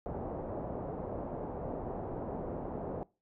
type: low-pass noise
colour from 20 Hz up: white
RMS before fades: -39 dBFS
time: 0.06-3.03 s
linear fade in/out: 0 ms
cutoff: 720 Hz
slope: 24 dB/octave
effects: noise-tail reverb RT60 0.3 s tail -23 dB re dry